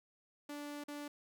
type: tone with dropouts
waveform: sawtooth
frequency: 291.6 Hz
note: D4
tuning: 12 cents flat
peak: -39 dBFS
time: 0.49-1.08 s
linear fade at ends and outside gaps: 5 ms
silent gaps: 0.839-0.882 s
effects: 13-bit